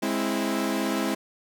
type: chord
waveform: sawtooth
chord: Ab augmented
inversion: none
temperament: equal with one note detuned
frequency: 207.7 / 264.2 / 329.6 Hz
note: Ab3 / C4 / E4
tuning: 0 / +17 / 0 cents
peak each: -25 dBFS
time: 0.02-1.15 s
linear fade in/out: 10 ms
effects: none